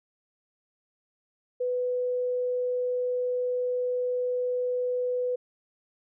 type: tone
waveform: sine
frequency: 497.1 Hz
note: B4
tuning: 11 cents sharp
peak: -25 dBFS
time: 1.6-5.36 s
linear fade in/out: 10 ms
effects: none